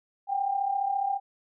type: tone pair together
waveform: sine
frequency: 762.4 / 797 Hz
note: G5 / G5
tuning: -48 / +28 cents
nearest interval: minor second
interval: 76 cents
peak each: -31 / -26 dBFS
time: 0.27-1.2 s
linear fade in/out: 50 ms
effects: none